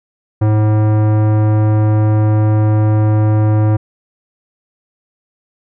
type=tone with tanh clipping; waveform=sine; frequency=107.2 Hz; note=A2; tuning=45 cents flat; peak=-11 dBFS; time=0.41-3.77 s; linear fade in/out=10 ms; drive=18 dB; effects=none